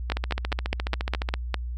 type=two click trains; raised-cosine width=0.3 ms; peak=-12 / -9 dBFS; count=18 / 8; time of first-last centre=0.1-1.289 / 0.12-1.543 s; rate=14.3 / 4.92 Hz; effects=added 60 Hz sine -29 dBFS peak until 1.77 s